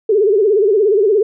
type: tone with vibrato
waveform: sine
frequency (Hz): 412.2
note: G#4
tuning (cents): -13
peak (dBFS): -9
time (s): 0.09-1.23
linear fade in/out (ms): 5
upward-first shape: sine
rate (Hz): 17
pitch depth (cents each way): 140
effects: none